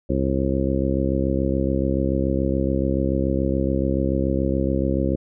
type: harmonic tone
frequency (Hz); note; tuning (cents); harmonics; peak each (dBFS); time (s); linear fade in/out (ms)
67; C2; +42; 1 / 2 / 3 / 4 / 5 / 6 / 7 / 8; -25 / -27 / -26 / -26 / -26 / -33 / -32 / -28; 0.09-5.16; 10
effects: none